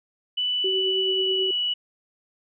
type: tone with pitch glide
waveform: sine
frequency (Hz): 2978 to 2945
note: F#7 to F#7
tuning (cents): +11 to -9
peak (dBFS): -22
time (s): 0.37-1.74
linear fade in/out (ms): 10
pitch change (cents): -20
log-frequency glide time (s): 0.49-1.42
type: tone with tremolo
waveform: sine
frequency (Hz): 380.2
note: F#4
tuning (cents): +47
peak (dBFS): -23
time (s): 0.64-1.51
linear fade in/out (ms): 5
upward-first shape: triangle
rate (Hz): 9.3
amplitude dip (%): 40
effects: none